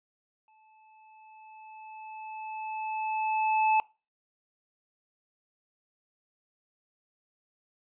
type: tone with exponential growth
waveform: square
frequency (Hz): 870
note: A5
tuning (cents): -20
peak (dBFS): -21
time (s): 0.48-3.8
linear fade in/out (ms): 1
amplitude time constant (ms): 720
effects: noise-tail reverb RT60 0.3 s tail -22 dB re dry + resampled to 8000 Hz